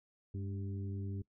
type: harmonic tone with a mistuned harmonic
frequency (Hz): 98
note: G2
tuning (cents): 0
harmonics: 1 / 2 / 3 / 4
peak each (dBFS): -38 / -46 / -49 / -52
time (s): 0.34-1.22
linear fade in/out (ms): 5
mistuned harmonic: 2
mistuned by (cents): +59
effects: noise-tail reverb RT60 0.1 s tail -21 dB re dry